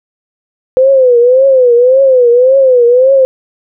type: tone with vibrato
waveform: sine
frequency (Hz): 508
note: B4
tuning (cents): +49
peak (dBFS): -3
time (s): 0.77-3.25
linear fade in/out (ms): 0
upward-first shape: triangle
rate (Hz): 1.8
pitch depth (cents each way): 140
effects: none